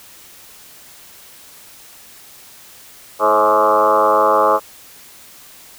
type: tone with frequency modulation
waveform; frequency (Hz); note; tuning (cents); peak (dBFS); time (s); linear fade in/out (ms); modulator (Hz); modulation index
sine; 847; G#5; +34; -10; 3.19-4.6; 50; 103; 4
effects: white hiss -42 dBFS RMS until 5.78 s